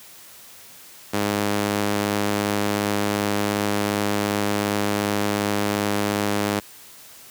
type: tone with high-pass filter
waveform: sawtooth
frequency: 102.7 Hz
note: G#2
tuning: 19 cents flat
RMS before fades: -23 dBFS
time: 1.13-6.6 s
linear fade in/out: 10 ms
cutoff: 230 Hz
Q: 0.76
effects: white hiss -45 dBFS RMS until 7.3 s + high-pass 60 Hz 12 dB/octave